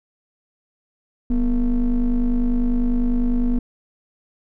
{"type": "ring-modulated tone", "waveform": "triangle", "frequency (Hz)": 110, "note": "A2", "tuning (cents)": 0, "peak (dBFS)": -11, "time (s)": [1.3, 3.59], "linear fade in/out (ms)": 5, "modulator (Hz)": 135, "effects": []}